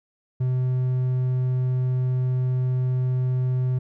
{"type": "tone", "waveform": "triangle", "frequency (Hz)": 127.5, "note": "C3", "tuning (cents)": -44, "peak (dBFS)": -18, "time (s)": [0.4, 3.79], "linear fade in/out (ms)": 10, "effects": []}